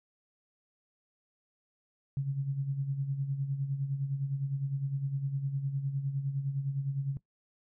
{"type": "tone with tremolo", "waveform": "sine", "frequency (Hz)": 138, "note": "C#3", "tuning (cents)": -7, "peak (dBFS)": -27, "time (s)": [2.17, 7.17], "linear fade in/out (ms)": 0, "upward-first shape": "sine", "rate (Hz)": 9.8, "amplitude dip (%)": 60, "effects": ["noise-tail reverb RT60 0.1 s tail -18 dB re dry"]}